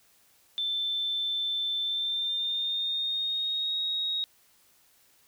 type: tone with pitch glide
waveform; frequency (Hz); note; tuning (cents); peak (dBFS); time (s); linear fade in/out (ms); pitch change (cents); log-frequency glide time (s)
sine; 3540 to 3772; A7 to A#7; +10 to +20; -27; 0.58-4.24; 0; +110; 1.82-3.78
effects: white hiss -63 dBFS RMS until 5.27 s